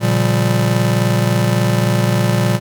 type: chord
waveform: square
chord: G half-diminished seventh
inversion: first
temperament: just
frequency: 117.6 / 141.12 / 176.4 / 196 Hz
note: Bb2 / Db3 / F3 / G3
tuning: +16 / +31 / +18 / 0 cents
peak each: -16 / -22 / -21 / -21 dBFS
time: 0-2.6 s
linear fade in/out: 50 ms
effects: none